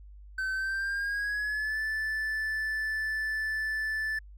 triangle tone with pitch glide, 1534 to 1752 Hz, G6 to A6, -38 to -8 cents, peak -27 dBFS, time 0.38-4.19 s, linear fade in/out 5 ms, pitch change +230 cents, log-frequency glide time 0.53-1.79 s, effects added 50 Hz sine -46 dBFS peak until 4.37 s

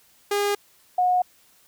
sawtooth / sine tone pair in turn, 407.6 / 726.3 Hz, G#4 / F#5, -32 / -32 cents, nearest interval minor seventh, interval 1000 cents, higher second, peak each -17 / -17 dBFS, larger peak neither, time 0.31-0.55 / 0.98-1.22 s, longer neither, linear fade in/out 5 ms, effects white hiss -58 dBFS RMS until 1.67 s

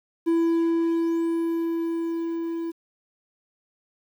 triangle tone with level ramp, 332.7 Hz, E4, 16 cents sharp, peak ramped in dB -16 to -25 dBFS, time 0.26-2.72 s, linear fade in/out 20 ms, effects 9-bit

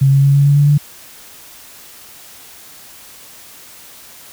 sine tone with pitch steps, 136.3 / 137.88 / 139.49 / 141.11 / 142.75 / 144.4 / 146.08 Hz, C#3 / C#3 / C#3 / C#3 / D3 / D3 / D3, -29 / -9 / +11 / +31 / -49 / -29 / -9 cents, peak -7 dBFS, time 0.01-0.78 s, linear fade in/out 10 ms, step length 110 ms, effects white hiss -39 dBFS RMS until 4.32 s

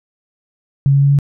sine tone with pitch steps, 138.6 / 139.56 / 140.53 / 141.51 Hz, C#3 / C#3 / C#3 / C#3, 0 / +12 / +24 / +36 cents, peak -8 dBFS, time 0.86-1.188 s, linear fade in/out 0 ms, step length 82 ms, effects none

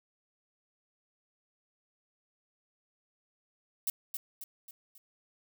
violet noise with echo, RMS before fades -31 dBFS, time 3.87-3.9 s, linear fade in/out 2 ms, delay 270 ms, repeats 4, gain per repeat -6 dB, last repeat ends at 4.98 s, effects none

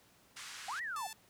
pink band-pass noise, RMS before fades -48 dBFS, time 0.36-0.8 s, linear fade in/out 10 ms, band 1200 to 9000 Hz, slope 24 dB/octave
sine linear two-way sweep, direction up then down, 706 to 1975.5 to 706 Hz, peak -37 dBFS, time 0.68-1.07 s, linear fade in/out 5 ms, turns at 0.82 s
5% pulse tone, 880 Hz, A5, in tune, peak -32 dBFS, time 0.96-1.13 s, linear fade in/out 2 ms
effects pink hiss -65 dBFS RMS until 1.29 s + high-pass 80 Hz 12 dB/octave

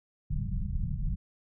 pink low-pass noise, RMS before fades -31 dBFS, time 0.3-1.16 s, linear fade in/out 10 ms, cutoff 200 Hz, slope 96 dB/octave, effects none

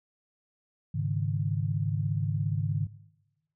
sine chord, Ab suspended fourth, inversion none, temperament equal, 103.83 / 138.59 / 155.56 Hz, Ab2 / Db3 / Eb3, 0 / 0 / 0 cents, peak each -31 dBFS, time 0.94-2.87 s, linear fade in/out 10 ms, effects noise-tail reverb RT60 1.0 s tail -19 dB re dry

